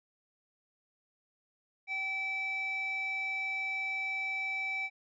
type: tone with band-pass filter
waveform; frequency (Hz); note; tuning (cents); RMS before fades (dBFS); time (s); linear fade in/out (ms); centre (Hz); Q
square; 771; G5; -29; -35; 1.87-4.9; 50; 2100; 9
effects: resampled to 16000 Hz